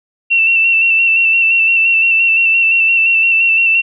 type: tone with vibrato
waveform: sine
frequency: 2694 Hz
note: E7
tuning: 37 cents sharp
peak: -8 dBFS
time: 0.3-3.82 s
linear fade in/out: 20 ms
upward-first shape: square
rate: 5.8 Hz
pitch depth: 24 cents each way
effects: none